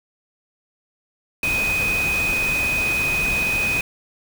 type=tone in noise; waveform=sine; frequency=2502 Hz; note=D#7; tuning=9 cents sharp; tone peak=-19 dBFS; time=1.43-3.81 s; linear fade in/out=2 ms; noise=pink; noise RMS=-28 dBFS; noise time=1.43-3.81 s; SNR=+6 dB; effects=none